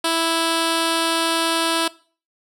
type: tone with notch filter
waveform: 5% pulse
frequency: 329.6 Hz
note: E4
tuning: in tune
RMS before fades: -20 dBFS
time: 0.04-1.88 s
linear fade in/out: 5 ms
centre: 2100 Hz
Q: 1.7
effects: noise-tail reverb RT60 0.4 s tail -20 dB re dry + low-pass 12000 Hz 12 dB/octave